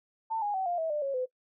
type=tone with pitch steps; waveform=sine; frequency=894 / 824.6 / 760.5 / 701.4 / 646.9 / 596.7 / 550.3 / 507.6 Hz; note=A5 / G#5 / F#5 / F5 / E5 / D5 / C#5 / B4; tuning=+27 / -13 / +47 / +7 / -33 / +27 / -13 / +47 cents; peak=-28 dBFS; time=0.3-1.26 s; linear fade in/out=20 ms; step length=120 ms; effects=noise-tail reverb RT60 0.1 s tail -19 dB re dry